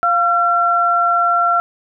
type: tone pair together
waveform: sine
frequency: 698.5 / 1358.8 Hz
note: F5 / F6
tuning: 0 / -48 cents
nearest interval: octave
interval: 1152 cents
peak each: -17 / -13 dBFS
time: 0.03-1.6 s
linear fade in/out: 0 ms
effects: none